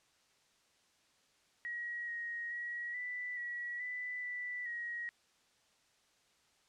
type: tone with pitch steps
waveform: sine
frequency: 1904 / 1881 / 1911 / 1979 / 1928 / 1988 / 1973 / 1895 Hz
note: A#6 / A#6 / A#6 / B6 / B6 / B6 / B6 / A#6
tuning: +36 / +15 / +43 / +3 / -42 / +11 / -2 / +28 cents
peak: -38 dBFS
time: 1.65-5.09 s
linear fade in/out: 0 ms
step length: 430 ms
effects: white hiss -71 dBFS RMS until 6.68 s + low-pass 7000 Hz 12 dB/octave